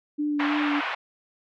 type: tone with vibrato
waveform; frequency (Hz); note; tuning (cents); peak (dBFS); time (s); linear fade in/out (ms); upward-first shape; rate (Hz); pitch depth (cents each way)
sine; 293.7; D4; 0; -23; 0.18-0.81; 20; sine; 3.1; 21
type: band-pass noise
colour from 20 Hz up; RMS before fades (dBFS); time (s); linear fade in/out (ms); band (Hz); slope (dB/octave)
pink; -29; 0.39-0.95; 10; 760 to 2800; 24
effects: none